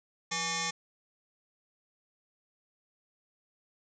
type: tone with frequency modulation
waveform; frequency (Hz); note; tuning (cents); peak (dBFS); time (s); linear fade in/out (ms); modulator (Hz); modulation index
sine; 2158; C#7; -47; -30; 0.31-0.71; 10; 661; 7.1
effects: none